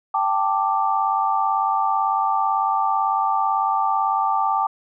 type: chord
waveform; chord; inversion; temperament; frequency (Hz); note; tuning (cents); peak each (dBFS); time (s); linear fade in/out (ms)
sine; G suspended second; none; just; 784 / 882 / 1176; G5 / A5 / D6; 0 / +4 / +2; -22; 0.14-4.67; 5
effects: none